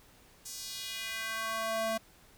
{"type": "tone with high-pass filter sweep", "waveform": "square", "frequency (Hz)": 223.1, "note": "A3", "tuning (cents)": 24, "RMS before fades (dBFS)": -36, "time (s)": [0.45, 1.98], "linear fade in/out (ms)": 10, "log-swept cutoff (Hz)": [6700, 470], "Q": 1.7, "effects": ["pink hiss -60 dBFS RMS until 2.37 s"]}